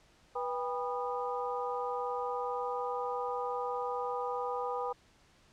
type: harmonic tone with a mistuned harmonic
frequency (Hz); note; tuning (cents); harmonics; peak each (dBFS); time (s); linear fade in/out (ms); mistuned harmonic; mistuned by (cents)
245.4; B3; -11; 2 / 3 / 4 / 5; -36 / -38 / -39 / -40; 0.35-4.93; 10; 3; +140
effects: pink hiss -64 dBFS RMS until 5.52 s + low-pass 7000 Hz 12 dB/octave